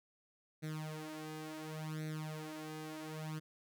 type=tone with flanger; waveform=sawtooth; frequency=155.56 Hz; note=D#3; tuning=in tune; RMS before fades=-44 dBFS; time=0.62-3.4 s; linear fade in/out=20 ms; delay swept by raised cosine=0.49 to 3.99 ms; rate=0.7 Hz; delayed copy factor=+0.85; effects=none